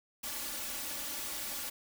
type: noise with comb filter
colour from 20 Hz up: white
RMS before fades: -39 dBFS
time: 0.23-1.7 s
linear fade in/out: 10 ms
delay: 3.5 ms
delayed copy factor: +0.75
effects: none